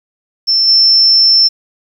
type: tone with level steps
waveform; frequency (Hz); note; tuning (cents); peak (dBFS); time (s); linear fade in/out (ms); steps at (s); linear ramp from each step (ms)
sine; 5350; E8; +25; -8 / -5; 0.47-1.49; 20; 0.67; 20
effects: 7-bit